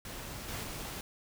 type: noise with level steps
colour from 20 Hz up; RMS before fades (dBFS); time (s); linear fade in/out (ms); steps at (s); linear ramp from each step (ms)
pink; -43 / -39 / -41; 0.05-1.01; 2; 0.48 / 0.63; 5
effects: none